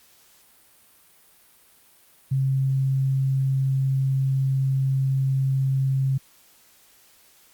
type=tone; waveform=sine; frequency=134.2 Hz; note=C3; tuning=44 cents sharp; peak=-19 dBFS; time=2.31-6.18 s; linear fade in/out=10 ms; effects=white hiss -56 dBFS RMS until 7.53 s + Opus 48 kbps